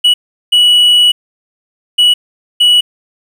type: tone bursts at uneven times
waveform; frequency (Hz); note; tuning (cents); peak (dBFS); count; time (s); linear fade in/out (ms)
triangle; 2937; F#7; -13; -3; 4; 0.04-0.14 / 0.52-1.12 / 1.98-2.14 / 2.6-2.81; 10
effects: 7-bit